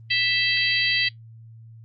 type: harmonic tone with a mistuned harmonic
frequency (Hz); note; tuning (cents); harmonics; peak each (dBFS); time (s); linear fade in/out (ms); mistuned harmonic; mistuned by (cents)
659.3; E5; 0; 3 / 4 / 5 / 6 / 7; -24 / -25 / -26 / -27 / -27; 0.1-1.09; 10; 5; -57
effects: added 113 Hz sine -42 dBFS peak until 1.84 s + Opus 32 kbps